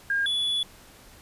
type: tone pair in turn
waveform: sine / triangle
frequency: 1616 / 3424 Hz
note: G#6 / A7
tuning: -48 / -48 cents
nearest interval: octave + minor second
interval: 1300 cents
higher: second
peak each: -22 dBFS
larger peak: neither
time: 0.1-0.26 / 0.26-0.63 s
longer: second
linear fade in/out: 2 ms
effects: pink hiss -51 dBFS RMS until 1.21 s + resampled to 32000 Hz